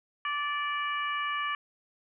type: harmonic tone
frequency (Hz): 583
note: D5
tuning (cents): -13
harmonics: 2 / 3 / 4 / 5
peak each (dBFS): -31 / -35 / -37 / -39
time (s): 0.25-1.55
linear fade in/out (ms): 2
effects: none

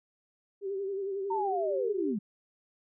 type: tone with vibrato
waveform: sine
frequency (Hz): 392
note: G4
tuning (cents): 0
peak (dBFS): -31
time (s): 0.61-2.16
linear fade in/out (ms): 50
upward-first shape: sine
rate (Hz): 11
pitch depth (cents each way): 52
type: linear sweep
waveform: sine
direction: down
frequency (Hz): 931 to 190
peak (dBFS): -29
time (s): 1.3-2.19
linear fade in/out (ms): 10
effects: none

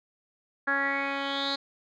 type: tone with low-pass filter sweep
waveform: 10% pulse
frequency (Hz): 277.2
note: C#4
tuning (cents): 0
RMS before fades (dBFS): -29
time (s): 0.67-1.56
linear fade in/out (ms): 10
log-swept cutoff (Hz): 1600 to 4200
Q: 7.4
effects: none

